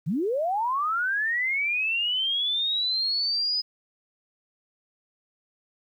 sine linear sweep, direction up, 130.3 to 5030 Hz, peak -23 dBFS, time 0.06-3.62 s, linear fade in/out 20 ms, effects 10-bit

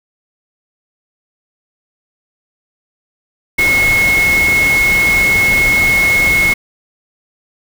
sine tone in noise, 2176 Hz, C#7, 33 cents flat, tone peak -9 dBFS, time 3.58-6.54 s, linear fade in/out 10 ms, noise pink, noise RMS -20 dBFS, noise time 3.58-6.54 s, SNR +8 dB, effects none

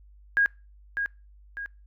sine tone with echo, 1634 Hz, G#6, 29 cents flat, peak -18 dBFS, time 0.37-0.46 s, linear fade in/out 0 ms, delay 600 ms, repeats 2, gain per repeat -7 dB, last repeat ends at 1.66 s, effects noise-tail reverb RT60 0.3 s tail -25 dB re dry + added 50 Hz sine -50 dBFS peak until 1.86 s

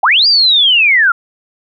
sine linear two-way sweep, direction up then down, 659.3 to 4855 to 1336 Hz, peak -6 dBFS, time 0.03-1.12 s, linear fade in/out 5 ms, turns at 0.27 s, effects none

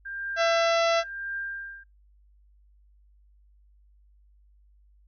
sine tone with tremolo, 1593 Hz, G6, 27 cents sharp, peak -29 dBFS, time 0.05-1.84 s, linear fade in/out 10 ms, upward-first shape triangle, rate 0.95 Hz, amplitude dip 100%
harmonic tone, 670 Hz, E5, 28 cents sharp, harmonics 1 / 2 / 3 / 4 / 5 / 6 / 7 / 8 / 9, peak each -22 / -28 / -32 / -34 / -36 / -38 / -39 / -40 / -41 dBFS, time 0.36-1.04 s, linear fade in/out 50 ms
effects noise-tail reverb RT60 0.2 s tail -26 dB re dry + added 50 Hz sine -56 dBFS peak until 5.07 s

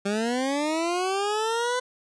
20% pulse linear sweep, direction up, 196 to 505 Hz, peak -19 dBFS, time 0.05-1.8 s, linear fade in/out 10 ms, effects resampled to 22050 Hz

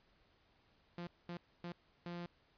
sawtooth tone bursts at uneven times, 173.6 Hz, F3, 10 cents flat, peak -39 dBFS, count 4, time 0.98-1.07 / 1.29-1.37 / 1.64-1.72 / 2.06-2.26 s, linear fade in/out 2 ms, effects pink hiss -72 dBFS RMS until 2.57 s + resampled to 11025 Hz

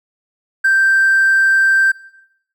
triangle tone with hard clipping, 1568 Hz, G6, in tune, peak -10 dBFS, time 0.64-1.92 s, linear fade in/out 10 ms, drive 4 dB, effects noise-tail reverb RT60 0.8 s tail -19 dB re dry

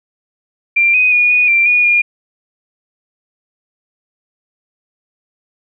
sine tone with pitch steps, 2373 / 2499 / 2446 / 2467 / 2362 / 2451 / 2419 Hz, D7 / D#7 / D#7 / D#7 / D7 / D#7 / D#7, +17 / +7 / -30 / -15 / +9 / -27 / -49 cents, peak -8 dBFS, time 0.76-2.02 s, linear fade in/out 10 ms, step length 180 ms, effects none

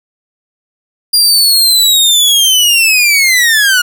sawtooth linear sweep, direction down, 4829 to 1422 Hz, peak -3 dBFS, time 1.13-3.82 s, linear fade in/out 10 ms, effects none

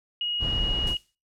sine tone, 2887 Hz, F#7, 43 cents flat, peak -25 dBFS, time 0.21-0.97 s, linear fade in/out 2 ms
brown noise, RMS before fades -29 dBFS, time 0.39-0.96 s, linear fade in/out 50 ms
violet noise with exponential decay, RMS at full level -29 dBFS, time 0.87-1.15 s, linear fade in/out 1 ms, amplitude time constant 60 ms
effects noise-tail reverb RT60 0.3 s tail -23 dB re dry + low-pass 6000 Hz 12 dB/octave

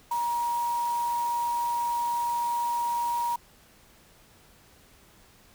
sine tone in noise, 949 Hz, A#5, 31 cents sharp, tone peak -25 dBFS, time 0.11-3.36 s, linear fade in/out 5 ms, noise white, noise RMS -43 dBFS, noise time 0.11-3.36 s, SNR +15 dB, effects pink hiss -57 dBFS RMS until 5.54 s

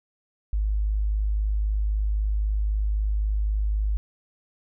sine tone, 51.91 Hz, G#1, in tune, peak -21 dBFS, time 0.53-3.97 s, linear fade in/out 0 ms, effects none

